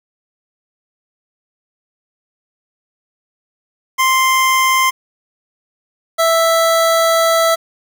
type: tone pair in turn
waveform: 25% pulse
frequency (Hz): 1046.5 / 659.3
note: C6 / E5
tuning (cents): 0 / 0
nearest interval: minor sixth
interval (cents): 800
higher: first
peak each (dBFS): -7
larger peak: neither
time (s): 3.98-4.91 / 6.18-7.56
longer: second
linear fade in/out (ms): 20
effects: 7-bit